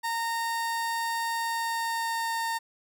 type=tone with pitch glide; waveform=30% pulse; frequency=921 to 914.6 Hz; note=A#5 to A#5; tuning=-21 to -33 cents; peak=-25 dBFS; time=0.03-2.59 s; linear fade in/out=20 ms; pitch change=-12 cents; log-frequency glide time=1.41-2.41 s; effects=none